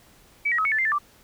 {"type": "tone with pitch steps", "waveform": "sine", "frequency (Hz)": [2288, 1903, 1279, 2216, 1753, 2090, 1766, 1173], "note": ["D7", "A#6", "D#6", "C#7", "A6", "C7", "A6", "D6"], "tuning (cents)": [-46, 35, 47, -1, -7, -2, 6, -2], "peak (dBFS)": -20, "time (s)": [0.45, 0.986], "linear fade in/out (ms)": 10, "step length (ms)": 67, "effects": ["pink hiss -55 dBFS RMS until 1.23 s"]}